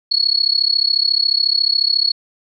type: tone with amplitude modulation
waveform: sine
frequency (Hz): 4358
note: C#8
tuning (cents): -30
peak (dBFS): -9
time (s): 0.11-2.12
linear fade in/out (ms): 10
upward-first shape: sine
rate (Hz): 34.1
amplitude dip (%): 95
effects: none